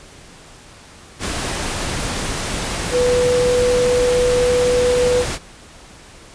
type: tone in noise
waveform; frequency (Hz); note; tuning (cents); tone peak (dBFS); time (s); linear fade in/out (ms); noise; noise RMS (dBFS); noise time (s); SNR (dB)
sine; 493.9; B4; 0; -13; 2.91-5.25; 50; pink; -23; 1.19-5.39; +7
effects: pink hiss -42 dBFS RMS until 6.34 s + resampled to 22050 Hz